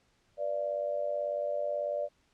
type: tone with amplitude modulation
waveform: sine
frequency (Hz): 586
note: D5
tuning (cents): -4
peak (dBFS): -26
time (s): 0.37-2.09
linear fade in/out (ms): 50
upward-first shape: sine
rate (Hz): 98.2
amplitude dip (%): 80
effects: pink hiss -70 dBFS RMS until 2.33 s + low-pass 7000 Hz 12 dB/octave